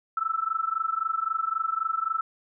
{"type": "tone with amplitude modulation", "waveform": "sine", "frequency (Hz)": 1318.5, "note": "E6", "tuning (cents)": 0, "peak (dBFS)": -21, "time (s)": [0.17, 2.21], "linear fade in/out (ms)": 2, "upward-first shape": "sine", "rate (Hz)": 23.8, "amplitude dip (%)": 90, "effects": []}